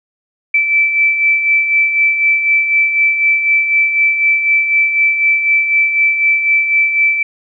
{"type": "beating tone pair", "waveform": "sine", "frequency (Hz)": [2319, 2323], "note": ["D7", "D7"], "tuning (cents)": [-22, -20], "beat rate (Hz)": 4, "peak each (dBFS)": [-19, -10], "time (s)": [0.54, 7.23], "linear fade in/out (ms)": 5, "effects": []}